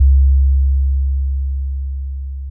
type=tone with level ramp; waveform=sine; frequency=67.7 Hz; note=C#2; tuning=40 cents flat; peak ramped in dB=-5 to -23 dBFS; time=0-2.5 s; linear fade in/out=10 ms; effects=none